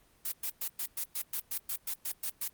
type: noise bursts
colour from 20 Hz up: blue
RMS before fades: -34 dBFS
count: 13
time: 0.25-2.48 s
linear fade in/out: 5 ms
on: 70 ms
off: 110 ms
effects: pink hiss -65 dBFS RMS until 2.53 s + Opus 24 kbps